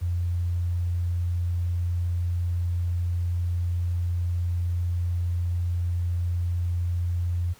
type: tone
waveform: sine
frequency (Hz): 87.31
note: F2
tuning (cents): 0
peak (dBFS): -23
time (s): 0.01-7.54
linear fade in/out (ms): 20
effects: pink hiss -54 dBFS RMS until 7.59 s